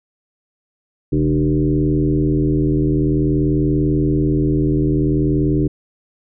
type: tone with frequency modulation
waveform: sine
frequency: 220 Hz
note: A3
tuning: in tune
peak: -13 dBFS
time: 1.12-5.68 s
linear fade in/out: 10 ms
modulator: 80.5 Hz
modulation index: 2
effects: none